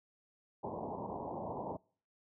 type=low-pass noise; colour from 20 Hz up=white; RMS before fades=-41 dBFS; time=0.63-1.77 s; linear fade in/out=10 ms; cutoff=1000 Hz; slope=96 dB/octave; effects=noise-tail reverb RT60 0.5 s tail -26 dB re dry + high-pass 100 Hz 12 dB/octave